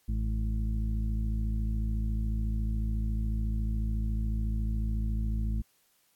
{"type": "harmonic tone", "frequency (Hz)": 54, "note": "A1", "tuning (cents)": -32, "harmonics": [1, 2, 3, 4, 6], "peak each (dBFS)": [-28, -35, -46, -38, -51], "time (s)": [0.08, 5.62], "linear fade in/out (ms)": 10, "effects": ["white hiss -69 dBFS RMS until 6.15 s", "AAC 64 kbps"]}